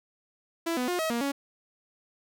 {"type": "tone with pitch steps", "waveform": "sawtooth", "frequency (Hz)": [333.3, 249.8, 356.1, 639, 235.6, 279.3], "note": ["E4", "B3", "F4", "D#5", "A#3", "C#4"], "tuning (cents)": [19, 20, 34, 46, 19, 13], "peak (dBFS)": -23, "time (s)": [0.66, 1.32], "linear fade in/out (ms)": 10, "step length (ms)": 110, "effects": []}